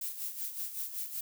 violet noise with tremolo, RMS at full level -36 dBFS, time 0.01-1.21 s, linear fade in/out 5 ms, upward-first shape sine, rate 5.3 Hz, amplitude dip 65%, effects none

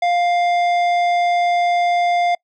triangle tone with tanh clipping, 701 Hz, F5, 6 cents sharp, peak -16 dBFS, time 0.02-2.35 s, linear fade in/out 5 ms, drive 16 dB, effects noise-tail reverb RT60 0.1 s tail -26 dB re dry

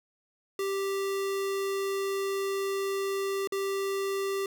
square tone with dropouts, 392 Hz, G4, in tune, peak -29 dBFS, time 0.59-4.46 s, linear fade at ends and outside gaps 2 ms, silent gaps 3.474-3.522 s, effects none

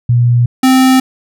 sine / square tone pair in turn, 120.6 / 260.3 Hz, B2 / C4, -41 / -9 cents, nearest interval octave + minor second, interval 1332 cents, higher second, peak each -6 / -6 dBFS, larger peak neither, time 0.09-0.46 / 0.63-1 s, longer neither, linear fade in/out 5 ms, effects none

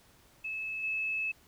sine tone with level steps, 2600 Hz, E7, 24 cents flat, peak -34 / -30 dBFS, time 0.44-1.32 s, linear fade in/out 10 ms, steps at 0.83 s, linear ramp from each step 10 ms, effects pink hiss -62 dBFS RMS until 1.47 s

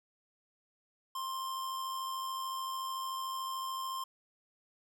square tone with amplitude modulation, 1053 Hz, C6, 11 cents sharp, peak -35 dBFS, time 1.15-4.04 s, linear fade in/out 5 ms, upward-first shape sine, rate 93.6 Hz, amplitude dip 35%, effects none

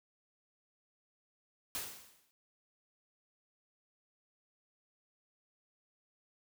white noise with exponential decay, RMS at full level -37 dBFS, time 1.75-2.31 s, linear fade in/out 0 ms, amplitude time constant 120 ms, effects none

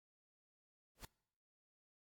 pink noise with exponential growth, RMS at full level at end -45 dBFS, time 0.95-1.05 s, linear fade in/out 2 ms, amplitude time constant 20 ms, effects noise-tail reverb RT60 0.8 s tail -25 dB re dry + AAC 64 kbps

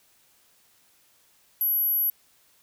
sine tone, 11740 Hz, F#9, 15 cents flat, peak -21 dBFS, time 1.61-2.1 s, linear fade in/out 2 ms, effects white hiss -62 dBFS RMS until 2.62 s

